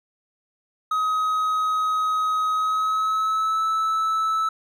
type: tone with pitch glide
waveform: triangle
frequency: 1265 to 1308.9 Hz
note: D#6 to E6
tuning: +28 to -13 cents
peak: -18 dBFS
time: 0.91-4.49 s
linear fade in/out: 5 ms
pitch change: +59 cents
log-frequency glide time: 2.53-3.63 s
effects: none